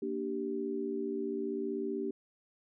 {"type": "chord", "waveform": "sine", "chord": "G minor", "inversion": "first", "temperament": "equal with one note detuned", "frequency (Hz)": [233.1, 293.7, 389.1], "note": ["Bb3", "D4", "G4"], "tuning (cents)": [0, 0, -13], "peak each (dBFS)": [-39, -38, -35], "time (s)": [0.02, 2.11], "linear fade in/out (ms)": 5, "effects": []}